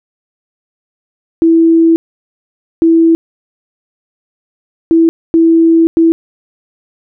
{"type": "tone bursts at uneven times", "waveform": "sine", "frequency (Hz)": 329.1, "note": "E4", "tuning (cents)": -3, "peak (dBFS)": -4, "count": 5, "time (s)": [[1.42, 1.96], [2.82, 3.15], [4.91, 5.09], [5.34, 5.87], [5.97, 6.12]], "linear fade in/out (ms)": 0, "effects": []}